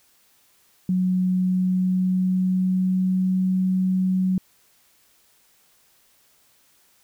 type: tone with pitch glide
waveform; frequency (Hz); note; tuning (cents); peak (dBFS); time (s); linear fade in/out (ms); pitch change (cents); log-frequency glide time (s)
sine; 183.9 to 186.25; F#3 to F#3; -10 to +12; -18; 0.89-4.38; 2; +22; 1.28-3.41
effects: white hiss -60 dBFS RMS until 7.03 s